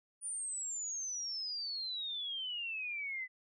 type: exponential sweep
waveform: sine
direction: down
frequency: 9500 to 1998 Hz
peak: -37 dBFS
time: 0.21-3.28 s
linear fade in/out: 50 ms
effects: none